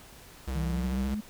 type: tone with vibrato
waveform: square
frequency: 65.41 Hz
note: C2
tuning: in tune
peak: -31 dBFS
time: 0.47-1.15 s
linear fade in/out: 10 ms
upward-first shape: triangle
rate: 14 Hz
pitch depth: 83 cents each way
type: linear sweep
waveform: sine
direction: up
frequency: 155.56 to 215.6 Hz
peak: -30 dBFS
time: 0.55-1.21 s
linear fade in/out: 10 ms
effects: pink hiss -51 dBFS RMS until 1.29 s